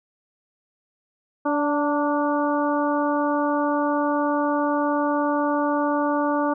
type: harmonic tone with a mistuned harmonic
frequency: 290.9 Hz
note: D4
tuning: 16 cents flat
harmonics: 1 / 2 / 3 / 4 / 5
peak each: -23 / -25 / -26 / -28 / -33 dBFS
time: 1.45-6.54 s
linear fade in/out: 10 ms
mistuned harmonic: 3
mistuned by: +33 cents
effects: none